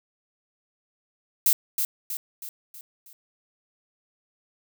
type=noise with echo; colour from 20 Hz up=violet; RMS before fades=-19 dBFS; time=1.46-1.53 s; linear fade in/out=2 ms; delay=320 ms; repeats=5; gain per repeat=-6 dB; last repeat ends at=3.13 s; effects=none